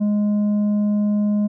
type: tone with tanh clipping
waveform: sine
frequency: 207.7 Hz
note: G#3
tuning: in tune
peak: -17 dBFS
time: 0-1.48 s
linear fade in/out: 20 ms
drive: 5 dB
effects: none